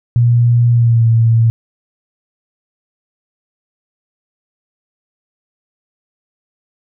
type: tone with pitch glide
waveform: sine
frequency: 119.4 to 114.4 Hz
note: A#2 to A#2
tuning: +42 to -32 cents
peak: -7 dBFS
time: 0.16-1.5 s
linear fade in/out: 0 ms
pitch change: -74 cents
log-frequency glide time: 0.71-1.06 s
effects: none